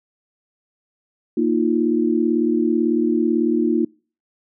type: chord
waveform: sine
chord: Bb suspended fourth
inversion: none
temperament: equal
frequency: 233.1 / 311.1 / 349.2 Hz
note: Bb3 / Eb4 / F4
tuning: 0 / 0 / 0 cents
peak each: -20 dBFS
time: 1.37-3.85 s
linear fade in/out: 5 ms
effects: noise-tail reverb RT60 0.4 s tail -26 dB re dry